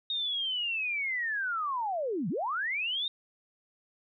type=linear two-way sweep; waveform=sine; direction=down then up; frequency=3729 to 146.83 to 3729 Hz; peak=-29 dBFS; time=0.1-3.08 s; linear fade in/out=2 ms; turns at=2.29 s; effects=none